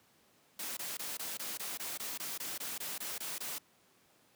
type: noise bursts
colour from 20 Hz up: white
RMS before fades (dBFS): -40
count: 15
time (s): 0.59-3.584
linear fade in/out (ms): 5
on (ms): 180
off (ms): 21
effects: pink hiss -67 dBFS RMS until 4.35 s + high-pass 150 Hz 12 dB/octave